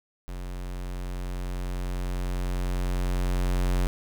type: tone with level ramp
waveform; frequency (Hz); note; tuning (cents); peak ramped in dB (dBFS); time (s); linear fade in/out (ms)
square; 45; F#1; -47; -34 to -22; 0.28-3.87; 0
effects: none